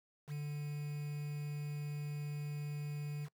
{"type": "tone with quantisation", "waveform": "triangle", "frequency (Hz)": 147.1, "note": "D3", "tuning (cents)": 3, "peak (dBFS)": -36, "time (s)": [0.27, 3.29], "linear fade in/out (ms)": 50, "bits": 9, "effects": ["noise-tail reverb RT60 0.1 s tail -24 dB re dry"]}